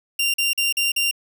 sawtooth tone bursts, 2779 Hz, F7, 9 cents flat, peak -15 dBFS, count 5, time 0.19-1.112 s, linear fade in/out 5 ms, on 150 ms, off 43 ms, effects none

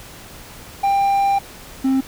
triangle tone pair in turn, 793 / 265.5 Hz, G5 / C4, +20 / +25 cents, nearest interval octave + perfect fifth, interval 1895 cents, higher first, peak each -12 dBFS, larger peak neither, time 0.83-1.39 / 1.84-2.01 s, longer first, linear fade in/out 10 ms, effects pink hiss -39 dBFS RMS until 2.07 s

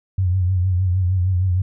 sine tone with vibrato, 91.8 Hz, F#2, 13 cents flat, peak -15 dBFS, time 0.18-1.62 s, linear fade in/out 5 ms, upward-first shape triangle, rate 6.5 Hz, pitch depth 82 cents each way, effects none

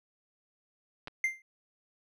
clicks, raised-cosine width 0.3 ms, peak -24 / -28 dBFS, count 2, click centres 1.074 / 1.081 s
triangle tone with exponential decay, 2093 Hz, C7, in tune, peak -21 dBFS, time 1.24-1.42 s, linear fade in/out 2 ms, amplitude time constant 39 ms
effects none

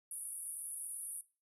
white band-pass noise, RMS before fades -44 dBFS, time 0.11-1.21 s, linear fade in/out 2 ms, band 9500 to 11000 Hz, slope 96 dB/octave, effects noise-tail reverb RT60 0.3 s tail -17 dB re dry

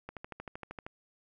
click train, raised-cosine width 0.5 ms, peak -26 dBFS, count 11, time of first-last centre 0.09-0.865 s, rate 12.9 Hz, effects none

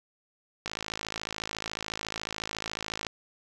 click train, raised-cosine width 0.2 ms, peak -15 dBFS, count 131, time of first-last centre 0.66-3.067 s, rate 54 Hz, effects none

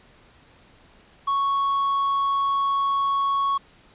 triangle tone with quantisation, 1108.7 Hz, C#6, in tune, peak -18 dBFS, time 1.27-3.58 s, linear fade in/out 10 ms, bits 8, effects pink hiss -54 dBFS RMS until 3.94 s + resampled to 8000 Hz

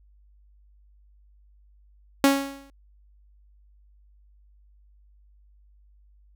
sawtooth tone with exponential decay, 276 Hz, C#4, 7 cents flat, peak -9 dBFS, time 2.24-2.7 s, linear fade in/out 1 ms, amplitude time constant 100 ms, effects added 50 Hz sine -54 dBFS peak until 6.35 s

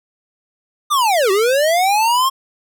square linear two-way sweep, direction down then up, 1228 to 370 to 1084 Hz, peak -13 dBFS, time 0.9-2.3 s, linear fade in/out 20 ms, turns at 1.31 s, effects none

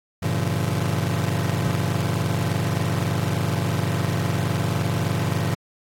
40% pulse chord, G diminished seventh, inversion none, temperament just, 98 / 117.6 / 141.12 / 169.34 Hz, G2 / Bb2 / Db3 / Fb3, 0 / +16 / +31 / +47 cents, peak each -26 dBFS, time 0.22-5.55 s, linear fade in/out 10 ms, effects AAC 48 kbps

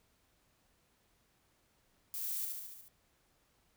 violet noise with echo, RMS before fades -40 dBFS, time 2.14-2.45 s, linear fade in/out 0 ms, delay 72 ms, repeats 6, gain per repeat -3 dB, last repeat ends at 2.882 s, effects pink hiss -73 dBFS RMS until 3.76 s

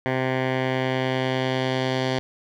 10% pulse tone with low-pass filter sweep, 130 Hz, C3, 11 cents flat, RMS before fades -24 dBFS, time 0.06-2.19 s, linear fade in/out 0 ms, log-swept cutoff 2100 to 4200 Hz, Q 1.6, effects 9-bit

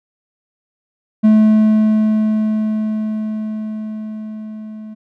triangle tone with level ramp, 216 Hz, A3, 32 cents flat, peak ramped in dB -4 to -27 dBFS, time 1.23-4.95 s, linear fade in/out 20 ms, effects none

